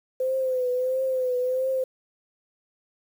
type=tone with vibrato; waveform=sine; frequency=512 Hz; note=C5; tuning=38 cents flat; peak=-22 dBFS; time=0.2-1.84 s; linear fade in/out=5 ms; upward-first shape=triangle; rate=1.5 Hz; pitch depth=59 cents each way; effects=8-bit